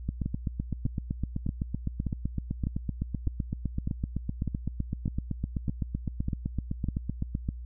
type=two click trains; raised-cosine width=5 ms; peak=-17 / -17 dBFS; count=58 / 13; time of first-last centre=0.09-7.351 / 0.26-7.489 s; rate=7.85 / 1.66 Hz; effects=added 60 Hz sine -37 dBFS peak until 7.65 s